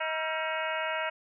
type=harmonic tone with a mistuned harmonic; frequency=316.7 Hz; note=D#4; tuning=31 cents sharp; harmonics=2 / 3 / 4 / 5 / 6 / 7 / 8 / 9; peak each=-34 / -36 / -37 / -38 / -39 / -39 / -40 / -41 dBFS; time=0-1.1 s; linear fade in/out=10 ms; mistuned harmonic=4; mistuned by=+120 cents; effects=none